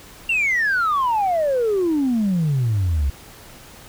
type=exponential sweep; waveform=sine; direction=down; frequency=2794 to 65.8 Hz; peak=-15 dBFS; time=0.29-3.1 s; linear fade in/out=5 ms; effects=tanh soft clip ceiling -14 dBFS + pink hiss -43 dBFS RMS until 3.88 s